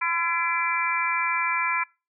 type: harmonic tone with a mistuned harmonic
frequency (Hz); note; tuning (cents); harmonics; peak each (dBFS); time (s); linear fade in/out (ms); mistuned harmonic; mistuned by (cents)
338.3; E4; +45; 3 / 4 / 5 / 6 / 7; -27 / -30 / -32 / -32 / -27; 0.01-1.84; 10; 7; -15
effects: noise-tail reverb RT60 0.3 s tail -25 dB re dry